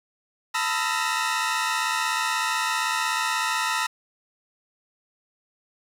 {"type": "tone cluster", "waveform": "sawtooth", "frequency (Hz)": [894, 994, 1278, 1354, 1865], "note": ["A5", "B5", "D#6", "E6", "A#6"], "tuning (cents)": [27, 11, 46, 46, 0], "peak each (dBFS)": -26, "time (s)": [0.54, 3.87], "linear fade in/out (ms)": 10, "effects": ["low-pass 10000 Hz 12 dB/octave", "8-bit"]}